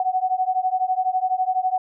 sine beating tone pair, 739 / 751 Hz, F#5 / F#5, -2 / +26 cents, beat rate 12 Hz, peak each -22 dBFS, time 0-1.78 s, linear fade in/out 2 ms, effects none

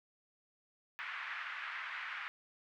white band-pass noise, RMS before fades -43 dBFS, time 0.99-2.28 s, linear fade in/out 0 ms, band 1200 to 2200 Hz, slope 24 dB/octave, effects none

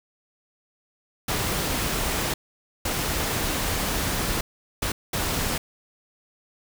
pink noise bursts at uneven times, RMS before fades -26 dBFS, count 4, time 1.28-2.34 / 2.85-4.41 / 4.82-4.92 / 5.13-5.58 s, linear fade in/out 5 ms, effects none

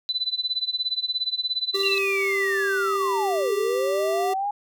sine tone with tremolo, 4000 Hz, B7, 21 cents sharp, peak -20 dBFS, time 0.09-1.98 s, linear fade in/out 0 ms, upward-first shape sine, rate 17 Hz, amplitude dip 90%
square tone, 392 Hz, G4, in tune, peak -25 dBFS, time 1.74-4.34 s, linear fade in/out 10 ms
sine linear two-way sweep, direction down then up, 2794 to 401.1 to 832 Hz, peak -23 dBFS, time 1.83-4.51 s, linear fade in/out 5 ms, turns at 3.54 s
effects none

